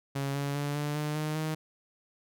sawtooth tone with pitch steps, 138.59 / 141.42 / 144.31 / 147.26 / 150.26 / 153.33 / 156.46 Hz, C#3 / C#3 / D3 / D3 / D3 / D#3 / D#3, 0 / +35 / -30 / +5 / +40 / -25 / +10 cents, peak -26 dBFS, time 0.15-1.55 s, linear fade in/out 10 ms, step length 200 ms, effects none

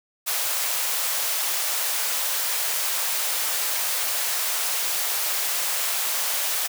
white high-pass noise, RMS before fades -25 dBFS, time 0.26-6.68 s, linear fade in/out 20 ms, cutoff 510 Hz, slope 24 dB/octave, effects none

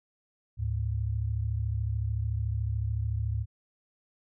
sine tone pair together, 73.42 / 107.15 Hz, D2 / A2, 0 / -45 cents, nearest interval perfect fifth, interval 655 cents, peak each -31 / -29 dBFS, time 0.57-3.46 s, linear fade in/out 50 ms, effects none

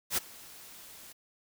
white noise with ADSR envelope, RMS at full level -27 dBFS, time 0.1-1.13 s, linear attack 73 ms, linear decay 17 ms, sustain -23 dB, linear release 13 ms, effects none

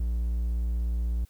triangle tone, 58.27 Hz, A#1, in tune, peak -23 dBFS, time 0-1.25 s, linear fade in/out 5 ms, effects white hiss -64 dBFS RMS until 1.29 s

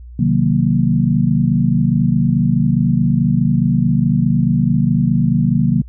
sine chord, C half-diminished seventh, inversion none, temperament equal, 130.81 / 155.56 / 185 / 233.1 Hz, C3 / Eb3 / Gb3 / Bb3, 0 / 0 / 0 / 0 cents, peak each -17 dBFS, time 0.19-5.82 s, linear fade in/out 5 ms, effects added 60 Hz sine -32 dBFS peak until 5.88 s

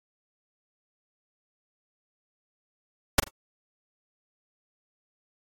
pink noise with echo, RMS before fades -17 dBFS, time 3.18-3.2 s, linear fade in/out 5 ms, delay 42 ms, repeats 2, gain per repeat -13 dB, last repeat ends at 3.284 s, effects AAC 48 kbps

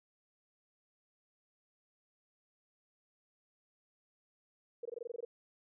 sine tone bursts, 473.9 Hz, A#4, 28 cents sharp, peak -38 dBFS, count 10, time 4.83-5.25 s, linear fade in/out 5 ms, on 24 ms, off 20 ms, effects none

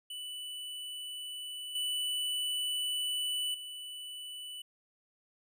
square tone with level steps, 2976 Hz, F#7, 9 cents sharp, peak -40 / -32 / -42 dBFS, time 0.1-4.62 s, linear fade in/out 5 ms, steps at 1.75 / 3.54 s, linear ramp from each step 5 ms, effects none

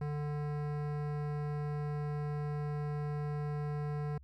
sine tone with hard clipping, 147.7 Hz, D3, 10 cents sharp, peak -36 dBFS, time 0.01-4.18 s, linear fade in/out 5 ms, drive 17 dB, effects added 69 Hz sine -53 dBFS peak until 4.23 s

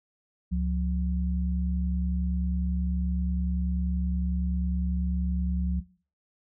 sine tone pair together, 69.3 / 179.74 Hz, C#2 / F#3, 0 / -50 cents, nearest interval octave + major third, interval 1650 cents, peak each -27 dBFS, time 0.51-5.81 s, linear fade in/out 20 ms, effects noise-tail reverb RT60 0.4 s tail -17 dB re dry

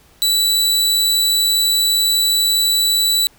sawtooth tone, 3951 Hz, B7, in tune, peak -10 dBFS, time 0.22-3.27 s, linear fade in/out 0 ms, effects pink hiss -51 dBFS RMS until 3.38 s

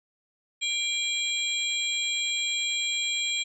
sine tone cluster, 2361 / 3252 / 4002 / 7470 Hz, D7 / G#7 / B7 / A#8, +9 / -37 / +22 / +3 cents, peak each -30 / -29 / -36 / -33 dBFS, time 0.61-3.44 s, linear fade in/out 20 ms, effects none

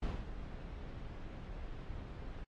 brown noise with ADSR envelope, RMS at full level -35 dBFS, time 0.02-2.44 s, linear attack 8 ms, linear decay 210 ms, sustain -10 dB, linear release 3 ms, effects low-pass 4000 Hz 12 dB/octave + AAC 32 kbps

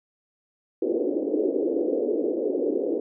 white band-pass noise, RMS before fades -25 dBFS, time 0.82-3 s, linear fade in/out 5 ms, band 280 to 500 Hz, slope 48 dB/octave, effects none

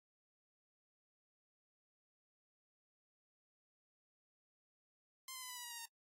5% pulse tone with pitch steps, 1046.5 / 1027.9 / 1009.7 / 991.8 / 974.2 / 956.9 / 939.9 / 923.2 Hz, C6 / C6 / B5 / B5 / B5 / A#5 / A#5 / A#5, 0 / -31 / +38 / +7 / -24 / +45 / +14 / -17 cents, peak -35 dBFS, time 5.28-5.856 s, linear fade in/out 2 ms, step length 72 ms, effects noise-tail reverb RT60 0.1 s tail -25 dB re dry + AAC 48 kbps

